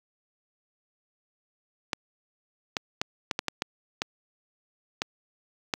clicks, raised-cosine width 0.2 ms, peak -9 dBFS, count 10, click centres 1.932 / 2.768 / 3.015 / 3.312 / 3.391 / 3.483 / 3.621 / 4.019 / 5.019 / 5.738 s, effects high-pass 100 Hz 12 dB/octave + 7-bit

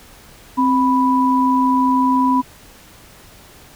sine tone pair together, 262.1 / 987.8 Hz, C4 / B5, +3 / 0 cents, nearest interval octave + major seventh, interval 2297 cents, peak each -15 dBFS, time 0.57-2.42 s, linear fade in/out 20 ms, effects pink hiss -44 dBFS RMS until 3.75 s

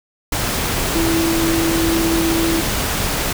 sine tone in noise, 330 Hz, E4, 2 cents sharp, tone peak -16 dBFS, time 0.95-2.61 s, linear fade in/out 5 ms, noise pink, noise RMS -20 dBFS, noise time 0.32-3.33 s, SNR +1 dB, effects none

